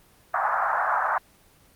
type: band-pass noise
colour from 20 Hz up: pink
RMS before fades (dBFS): -24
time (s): 0.34-1.18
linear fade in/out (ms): 2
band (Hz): 700 to 1600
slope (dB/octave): 48
effects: pink hiss -57 dBFS RMS until 1.75 s + Opus 24 kbps